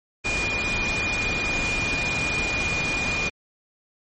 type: tone in noise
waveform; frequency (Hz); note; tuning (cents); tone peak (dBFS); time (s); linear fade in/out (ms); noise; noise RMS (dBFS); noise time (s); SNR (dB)
sine; 2436; D#7; -37; -24; 0.24-3.3; 20; pink; -28; 0.24-3.3; +1
effects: MP3 32 kbps